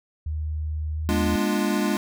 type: tone with pitch glide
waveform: sine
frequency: 77 to 79.95 Hz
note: D#2 to D#2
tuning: -17 to +48 cents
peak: -25 dBFS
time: 0.26-1.36 s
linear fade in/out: 5 ms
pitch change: +65 cents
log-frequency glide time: 0.93-1.14 s
type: chord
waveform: square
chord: G# diminished seventh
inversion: none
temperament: equal with one note detuned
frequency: 207.7 / 241.7 / 293.7 / 349.2 Hz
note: G#3 / B3 / D4 / F4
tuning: 0 / -37 / 0 / 0 cents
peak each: -25 / -30 / -28 / -29 dBFS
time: 1.09-1.97 s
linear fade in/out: 0 ms
effects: none